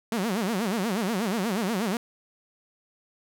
sawtooth tone with vibrato, 207.7 Hz, G#3, in tune, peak -21 dBFS, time 0.12-1.97 s, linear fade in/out 2 ms, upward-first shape sine, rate 8.3 Hz, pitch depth 240 cents each way, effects none

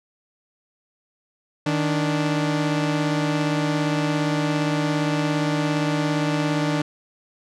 sawtooth tone pair together, 154.9 / 292.4 Hz, D#3 / D4, -7 / -7 cents, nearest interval major seventh, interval 1100 cents, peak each -19 dBFS, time 1.66-6.82 s, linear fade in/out 5 ms, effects low-pass 6000 Hz 12 dB/octave

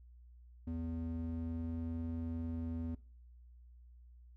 triangle ring-modulated tone, 164.6 Hz, E3, 2 cents flat, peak -32 dBFS, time 0.67-2.95 s, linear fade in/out 5 ms, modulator 82.2 Hz, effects noise-tail reverb RT60 0.4 s tail -21 dB re dry + added 60 Hz sine -55 dBFS peak until 4.36 s

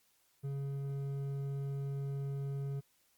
triangle tone with hard clipping, 138.8 Hz, C#3, 3 cents sharp, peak -37 dBFS, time 0.43-2.81 s, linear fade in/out 20 ms, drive 10 dB, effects white hiss -72 dBFS RMS until 3.17 s + Opus 48 kbps

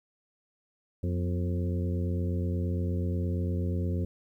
harmonic tone with a mistuned harmonic, 88.5 Hz, F2, 23 cents sharp, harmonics 1 / 2 / 3 / 4 / 5 / 6, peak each -28 / -34 / -38 / -40 / -42 / -44 dBFS, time 1.03-4.05 s, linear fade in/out 5 ms, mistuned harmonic 3, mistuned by -68 cents, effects 11-bit

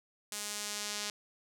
sawtooth tone with band-pass filter sweep, 207.7 Hz, G#3, in tune, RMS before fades -39 dBFS, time 0.32-1.1 s, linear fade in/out 2 ms, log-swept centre 8300 to 5500 Hz, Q 1.1, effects none

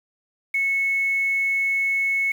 sine tone with quantisation, 2200 Hz, C#7, 14 cents flat, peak -19 dBFS, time 0.54-2.32 s, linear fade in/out 5 ms, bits 7, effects none

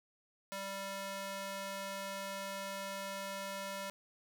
square tone with high-pass filter, 196 Hz, G3, in tune, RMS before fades -42 dBFS, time 0.52-3.9 s, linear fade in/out 0 ms, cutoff 560 Hz, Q 0.72, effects none

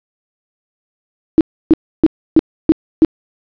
sine tone bursts, 318.7 Hz, D#4, 42 cents sharp, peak -3 dBFS, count 6, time 1.38-3.048 s, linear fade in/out 0 ms, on 28 ms, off 300 ms, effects resampled to 11025 Hz + 7-bit

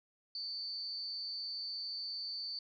sine tone with amplitude modulation, 4547 Hz, C#8, 43 cents sharp, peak -35 dBFS, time 0.35-2.59 s, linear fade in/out 2 ms, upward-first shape sine, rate 263 Hz, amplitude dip 75%, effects none

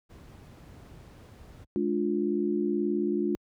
brown noise, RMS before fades -45 dBFS, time 0.09-1.65 s, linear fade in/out 20 ms
sine chord, D diminished, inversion second, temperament just, 211.4 / 293.7 / 352.4 Hz, Ab3 / D4 / F4, +31 / 0 / +16 cents, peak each -30 / -30 / -28 dBFS, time 1.76-3.35 s, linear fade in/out 0 ms
effects high-pass 60 Hz 12 dB/octave

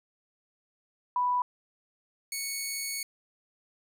sine / 10% pulse tone pair in turn, 987.8 / 2218 Hz, B5 / C#7, 0 / 0 cents, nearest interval octave + major second, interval 1400 cents, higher second, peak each -24 / -23 dBFS, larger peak second, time 1.16-1.42 / 2.32-3.03 s, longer second, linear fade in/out 2 ms, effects none

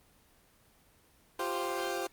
20% pulse chord, F suspended second, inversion none, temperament equal, 349.2 / 392 / 523.3 Hz, F4 / G4 / C5, 0 / 0 / 0 cents, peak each -32 dBFS, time 1.39-2.07 s, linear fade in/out 5 ms, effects pink hiss -64 dBFS RMS until 2.12 s + Opus 24 kbps

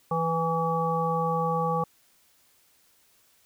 harmonic tone with a mistuned harmonic, 164.81 Hz, E3, in tune, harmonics 1 / 3 / 5 / 7, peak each -29 / -29 / -29 / -29 dBFS, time 0.11-1.84 s, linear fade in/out 5 ms, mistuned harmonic 7, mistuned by -19 cents, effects white hiss -63 dBFS RMS until 3.45 s

